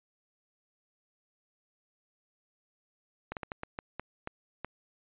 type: slowing click train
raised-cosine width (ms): 0.5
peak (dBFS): -21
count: 9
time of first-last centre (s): 3.32-4.646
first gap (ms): 48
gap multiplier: 1.34
effects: resampled to 8000 Hz